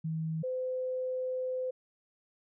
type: tone pair in turn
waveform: sine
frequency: 160 / 511.5 Hz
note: D#3 / C5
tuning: +49 / -39 cents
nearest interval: octave + minor sixth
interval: 2012 cents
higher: second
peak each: -31 / -31 dBFS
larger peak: neither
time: 0.04-0.43 / 0.43-1.71 s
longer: second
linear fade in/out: 10 ms
effects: none